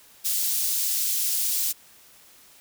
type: high-pass noise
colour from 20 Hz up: white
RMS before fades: -25 dBFS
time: 0.24-1.73 s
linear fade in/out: 20 ms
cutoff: 4700 Hz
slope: 12 dB/octave
effects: white hiss -53 dBFS RMS until 2.6 s